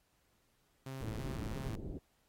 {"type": "tone with vibrato", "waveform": "sawtooth", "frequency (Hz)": 120.8, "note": "B2", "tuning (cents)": -38, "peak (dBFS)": -38, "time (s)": [0.86, 1.76], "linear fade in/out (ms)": 5, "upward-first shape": "square", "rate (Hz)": 3, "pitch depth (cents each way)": 170}
{"type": "low-pass noise", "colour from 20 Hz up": "pink", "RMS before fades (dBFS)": -42, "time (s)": [1, 1.99], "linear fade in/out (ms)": 10, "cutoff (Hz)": 440, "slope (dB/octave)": 24}
{"effects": ["pink hiss -75 dBFS RMS until 2.28 s", "AAC 48 kbps"]}